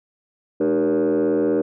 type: tone with frequency modulation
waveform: sine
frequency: 387.3 Hz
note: G4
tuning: 21 cents flat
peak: -14 dBFS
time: 0.6-1.62 s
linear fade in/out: 10 ms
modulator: 83.8 Hz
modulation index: 1.6
effects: tanh soft clip ceiling -15 dBFS